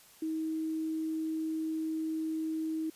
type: tone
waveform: sine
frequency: 317.7 Hz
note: D#4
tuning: 36 cents sharp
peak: -31 dBFS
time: 0.22-2.9 s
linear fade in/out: 5 ms
effects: white hiss -58 dBFS RMS until 2.95 s + resampled to 32000 Hz